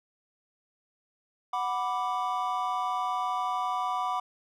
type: chord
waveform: triangle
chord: B minor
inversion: second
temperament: equal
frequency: 740 / 987.8 / 1174.7 Hz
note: F#5 / B5 / D6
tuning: 0 / 0 / 0 cents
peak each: -30 dBFS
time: 1.53-4.2 s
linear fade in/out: 5 ms
effects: none